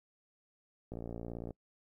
click train, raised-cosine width 2 ms, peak -29 dBFS, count 35, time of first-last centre 0.92-1.507 s, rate 57.9 Hz, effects noise-tail reverb RT60 0.1 s tail -25 dB re dry

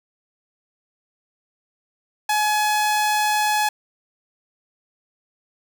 sawtooth tone, 846 Hz, G#5, 32 cents sharp, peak -14 dBFS, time 2.29-3.69 s, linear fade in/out 5 ms, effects none

